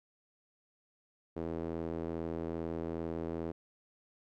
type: tone with band-pass filter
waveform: sawtooth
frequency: 82.41 Hz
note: E2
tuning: in tune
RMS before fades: -38 dBFS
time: 1.36-3.52 s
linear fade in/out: 10 ms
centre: 390 Hz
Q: 1.6
effects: none